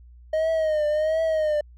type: tone with vibrato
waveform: triangle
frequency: 622.3 Hz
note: D#5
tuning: in tune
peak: -18 dBFS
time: 0.33-1.61 s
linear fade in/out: 5 ms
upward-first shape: triangle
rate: 1.4 Hz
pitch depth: 81 cents each way
effects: added 60 Hz sine -45 dBFS peak until 1.77 s